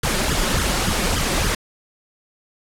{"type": "noise with flanger", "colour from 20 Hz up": "pink", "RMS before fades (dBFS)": -20, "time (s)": [0.03, 1.55], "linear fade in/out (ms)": 5, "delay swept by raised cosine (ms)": [0.59, 5.59], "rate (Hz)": 3.5, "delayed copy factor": 0.85, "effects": ["low-pass 11000 Hz 12 dB/octave"]}